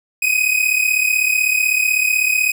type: tone pair together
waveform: 45% pulse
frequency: 2489 / 2525 Hz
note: D#7 / D#7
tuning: 0 / +25 cents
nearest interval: unison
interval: 25 cents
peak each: -17 dBFS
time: 0.22-2.52 s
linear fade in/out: 5 ms
effects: 8-bit